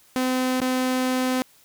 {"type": "tone with dropouts", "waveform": "sawtooth", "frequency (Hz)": 256.1, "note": "C4", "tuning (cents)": -37, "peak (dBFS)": -17, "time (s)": [0.16, 1.42], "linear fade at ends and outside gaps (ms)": 0, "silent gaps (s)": [0.603, 0.616], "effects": ["white hiss -56 dBFS RMS until 1.64 s"]}